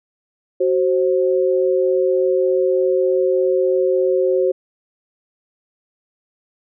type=tone pair together; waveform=sine; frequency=374.3 / 529 Hz; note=F#4 / C5; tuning=+20 / +19 cents; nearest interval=tritone; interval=599 cents; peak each=-16 / -17 dBFS; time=0.6-4.52 s; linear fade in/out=10 ms; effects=none